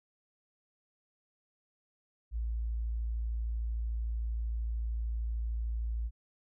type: tone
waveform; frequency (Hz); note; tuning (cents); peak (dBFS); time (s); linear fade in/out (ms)
sine; 56.6; A1; +50; -31; 2.31-6.11; 50
effects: none